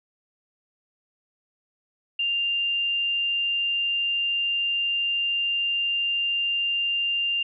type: tone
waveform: sine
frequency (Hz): 2793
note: F7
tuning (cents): -1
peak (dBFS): -22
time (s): 2.19-7.43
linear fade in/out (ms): 5
effects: none